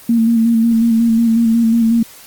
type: tone with vibrato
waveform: sine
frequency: 229 Hz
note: A#3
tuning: 31 cents flat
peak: -9 dBFS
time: 0.09-2.03 s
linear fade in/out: 5 ms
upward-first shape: square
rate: 5.5 Hz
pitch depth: 28 cents each way
effects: white hiss -39 dBFS RMS until 2.26 s + Opus 24 kbps